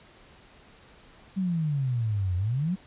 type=exponential two-way sweep; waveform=sine; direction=down then up; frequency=196 to 87.31 to 196 Hz; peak=-24 dBFS; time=1.36-2.76 s; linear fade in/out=20 ms; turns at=2.36 s; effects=pink hiss -54 dBFS RMS until 2.86 s + resampled to 8000 Hz